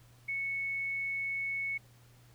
sine tone, 2209 Hz, C#7, 7 cents flat, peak -32 dBFS, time 0.28-1.78 s, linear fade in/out 10 ms, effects added 120 Hz sine -58 dBFS peak until 2.34 s + pink hiss -64 dBFS RMS until 2.34 s

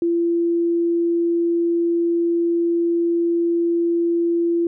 sine tone, 340 Hz, F4, 46 cents flat, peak -16 dBFS, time 0.02-4.67 s, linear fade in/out 2 ms, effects none

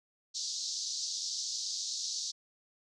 white band-pass noise, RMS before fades -37 dBFS, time 0.34-2.32 s, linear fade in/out 20 ms, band 4000 to 6500 Hz, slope 48 dB/octave, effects none

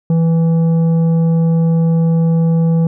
sine tone with tanh clipping, 164.81 Hz, E3, in tune, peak -11 dBFS, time 0.1-2.87 s, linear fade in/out 2 ms, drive 8 dB, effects none

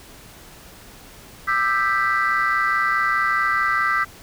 sine chord, E minor seventh, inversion third, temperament equal with one note detuned, 1193.8 / 1318.5 / 1568 / 1975.5 Hz, D6 / E6 / G6 / B6, +28 / 0 / 0 / 0 cents, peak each -22 dBFS, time 1.47-4.05 s, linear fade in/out 20 ms, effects tanh soft clip ceiling -11 dBFS + pink hiss -44 dBFS RMS until 4.22 s

